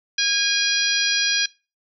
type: harmonic tone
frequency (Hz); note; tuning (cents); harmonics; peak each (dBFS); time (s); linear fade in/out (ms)
818; G#5; -26; 2 / 3 / 4 / 5 / 6 / 7; -25 / -25 / -25 / -25 / -25 / -25; 0.18-1.46; 5
effects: noise-tail reverb RT60 0.3 s tail -22 dB re dry